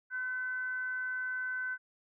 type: tone with frequency modulation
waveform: sine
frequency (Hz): 1520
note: F#6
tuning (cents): +46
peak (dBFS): -33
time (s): 0.1-1.78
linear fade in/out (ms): 50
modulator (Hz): 493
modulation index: 0.21
effects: none